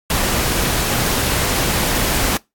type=noise; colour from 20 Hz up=pink; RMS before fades=-18 dBFS; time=0.1-2.37 s; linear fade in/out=2 ms; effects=noise-tail reverb RT60 0.2 s tail -23 dB re dry + AAC 64 kbps